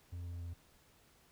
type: tone with pitch steps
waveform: triangle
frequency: 87.31 / 86.46 / 85.61 Hz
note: F2 / F2 / F2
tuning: 0 / -17 / -34 cents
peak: -39 dBFS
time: 0.12-0.54 s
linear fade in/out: 10 ms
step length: 140 ms
effects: pink hiss -67 dBFS RMS until 1.31 s